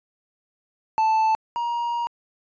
triangle tone pair in turn, 880 / 945.9 Hz, A5 / A#5, 0 / +25 cents, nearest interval minor second, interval 125 cents, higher second, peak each -15 / -21 dBFS, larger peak first, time 0.98-1.35 / 1.56-2.07 s, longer second, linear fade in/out 0 ms, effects resampled to 16000 Hz

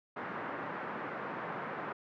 white band-pass noise, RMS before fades -40 dBFS, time 0.16-1.93 s, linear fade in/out 10 ms, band 140 to 1600 Hz, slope 24 dB/octave, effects none

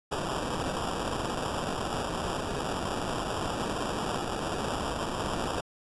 blue noise with sample-and-hold, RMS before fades -32 dBFS, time 0.11-5.61 s, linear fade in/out 10 ms, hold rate 2100 Hz, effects resampled to 24000 Hz

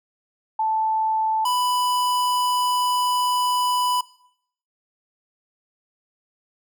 sine / square tone pair in turn, 878 / 992.4 Hz, A5 / B5, -4 / +8 cents, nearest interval major second, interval 212 cents, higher second, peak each -19 / -20 dBFS, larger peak first, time 0.59-1.45 / 1.45-4.01 s, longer second, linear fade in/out 5 ms, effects noise-tail reverb RT60 0.7 s tail -20 dB re dry

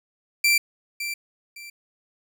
sawtooth tone with echo, 2349 Hz, D7, in tune, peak -13 dBFS, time 0.44-0.58 s, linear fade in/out 5 ms, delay 560 ms, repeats 2, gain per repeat -11 dB, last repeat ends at 1.7 s, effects none

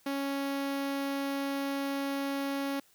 sawtooth tone with notch filter, 277.2 Hz, C#4, in tune, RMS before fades -33 dBFS, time 0.06-2.8 s, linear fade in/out 5 ms, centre 7700 Hz, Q 1.6, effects white hiss -64 dBFS RMS until 2.94 s

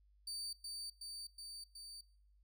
30% pulse tone with echo, 4605 Hz, D8, 35 cents flat, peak -39 dBFS, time 0.27-0.53 s, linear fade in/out 5 ms, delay 370 ms, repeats 4, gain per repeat -2 dB, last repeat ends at 2.01 s, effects noise-tail reverb RT60 0.7 s tail -21 dB re dry + added 50 Hz sine -66 dBFS peak until 2.43 s

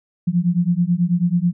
sine beating tone pair, 170.3 / 179.5 Hz, F3 / F3, -43 / +48 cents, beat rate 9.2 Hz, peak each -18 dBFS, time 0.27-1.53 s, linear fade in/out 10 ms, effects none

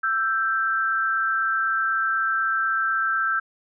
sine tone pair together, 1331.9 / 1568 Hz, E6 / G6, +17 / 0 cents, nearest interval minor third, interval 283 cents, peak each -23 dBFS, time 0.03-3.4 s, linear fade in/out 10 ms, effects none

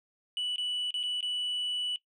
sine tone with dropouts, 2960 Hz, F#7, in tune, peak -27 dBFS, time 0.37-1.96 s, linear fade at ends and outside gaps 1 ms, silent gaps 0.56-0.581 / 0.907-0.941 / 1.031-1.036 / 1.208-1.227 s, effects noise-tail reverb RT60 0.1 s tail -19 dB re dry + tanh soft clip ceiling -28 dBFS

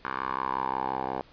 10% pulse tone with band-pass filter sweep, 65.6 Hz, C2, 5 cents sharp, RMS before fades -31 dBFS, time 0.05-1.21 s, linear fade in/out 0 ms, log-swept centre 1300 to 690 Hz, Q 4.5, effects pink hiss -56 dBFS RMS until 1.32 s + resampled to 11025 Hz

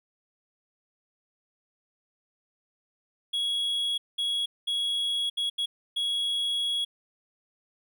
triangle tone bursts at uneven times, 3333 Hz, G#7, 5 cents sharp, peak -24 dBFS, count 6, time 3.33-3.98 / 4.18-4.46 / 4.67-5.3 / 5.37-5.5 / 5.58-5.66 / 5.96-6.85 s, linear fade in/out 10 ms, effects none

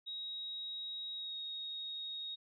sine tone with pitch glide, 3800 to 3752 Hz, A#7 to A#7, +33 to +11 cents, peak -40 dBFS, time 0.06-2.36 s, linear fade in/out 20 ms, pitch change -22 cents, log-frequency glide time 1.15-1.34 s, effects none

